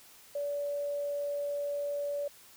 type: tone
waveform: sine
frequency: 575 Hz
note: D5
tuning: 37 cents flat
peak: -31 dBFS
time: 0.35-2.28 s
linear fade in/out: 5 ms
effects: white hiss -56 dBFS RMS until 2.56 s